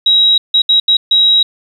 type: tone bursts at uneven times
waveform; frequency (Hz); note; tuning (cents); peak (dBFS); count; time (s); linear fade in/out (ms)
sine; 3839; B7; -50; -6; 5; 0.06-0.38 / 0.54-0.62 / 0.69-0.8 / 0.88-0.97 / 1.11-1.43; 5
effects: 7-bit